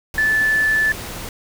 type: tone in noise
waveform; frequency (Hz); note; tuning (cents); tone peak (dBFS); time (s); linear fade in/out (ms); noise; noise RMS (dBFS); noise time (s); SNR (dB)
sine; 1746; A6; -14; -14; 0.18-0.92; 2; pink; -31; 0.14-1.29; +14
effects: none